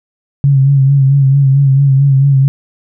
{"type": "tone with vibrato", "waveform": "sine", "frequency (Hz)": 137.3, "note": "C#3", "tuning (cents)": -16, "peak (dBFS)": -5, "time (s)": [0.44, 2.48], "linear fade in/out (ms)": 0, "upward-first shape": "sine", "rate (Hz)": 4.5, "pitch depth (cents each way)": 47, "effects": []}